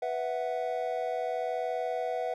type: chord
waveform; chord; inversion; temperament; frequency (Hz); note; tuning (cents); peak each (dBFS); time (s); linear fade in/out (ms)
triangle; B suspended fourth; none; equal; 493.9 / 659.3 / 740; B4 / E5 / F#5; 0 / 0 / 0; -32; 0.02-2.34; 5
effects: none